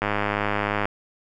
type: click train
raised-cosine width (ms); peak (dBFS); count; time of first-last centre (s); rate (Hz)
0.5; -8; 87; 0.02-0.855; 103
effects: none